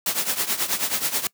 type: noise with tremolo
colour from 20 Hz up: white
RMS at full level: -21 dBFS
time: 0.06-1.27 s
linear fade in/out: 2 ms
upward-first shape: triangle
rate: 9.3 Hz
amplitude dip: 85%
effects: noise-tail reverb RT60 0.1 s tail -23 dB re dry + high-pass 150 Hz 12 dB/octave